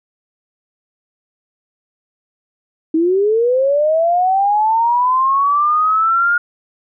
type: linear sweep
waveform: sine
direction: up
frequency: 312.4 to 1429 Hz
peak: -11 dBFS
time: 2.94-6.38 s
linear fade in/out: 5 ms
effects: none